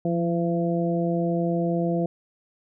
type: harmonic tone with a mistuned harmonic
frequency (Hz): 169.5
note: E3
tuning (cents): +49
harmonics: 1 / 2 / 3 / 4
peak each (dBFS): -24 / -27 / -29 / -30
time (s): 0.05-2.06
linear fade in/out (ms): 2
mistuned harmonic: 1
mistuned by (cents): +29
effects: none